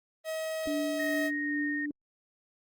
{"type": "tone", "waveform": "45% pulse", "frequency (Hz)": 637, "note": "D#5", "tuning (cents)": 41, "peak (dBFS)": -32, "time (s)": [0.24, 1.31], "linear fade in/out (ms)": 50}
{"type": "tone with tremolo", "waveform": "sine", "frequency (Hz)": 293.7, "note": "D4", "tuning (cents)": 0, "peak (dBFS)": -29, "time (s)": [0.67, 1.91], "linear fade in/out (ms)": 2, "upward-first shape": "triangle", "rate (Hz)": 2.4, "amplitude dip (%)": 40}
{"type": "tone with pitch glide", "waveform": "sine", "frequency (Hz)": [1864, 1846.9], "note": ["A#6", "A#6"], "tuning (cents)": [-1, -17], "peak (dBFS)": -32, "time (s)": [0.99, 1.86], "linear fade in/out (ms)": 5, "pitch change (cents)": -16, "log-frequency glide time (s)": [1.41, 1.57]}
{"effects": ["Opus 24 kbps"]}